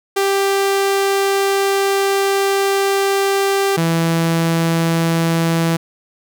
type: tone pair in turn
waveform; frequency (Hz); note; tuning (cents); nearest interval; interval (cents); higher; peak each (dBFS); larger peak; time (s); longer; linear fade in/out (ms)
sawtooth; 393.5 / 165.45; G4 / E3; +7 / +7; octave + minor third; 1500; first; -10; neither; 0.16-3.77 / 3.77-5.77; first; 10
effects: none